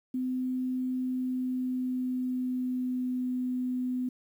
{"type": "tone with pitch glide", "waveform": "sine", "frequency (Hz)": [255.4, 252], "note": ["C4", "B3"], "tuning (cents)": [-42, 35], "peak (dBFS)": -28, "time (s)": [0.14, 4.09], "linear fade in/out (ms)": 5, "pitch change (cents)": -23, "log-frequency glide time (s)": [0.99, 3.22], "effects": ["10-bit"]}